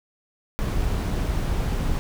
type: noise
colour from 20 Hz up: brown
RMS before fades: -24 dBFS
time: 0.59-1.99 s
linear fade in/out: 0 ms
effects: none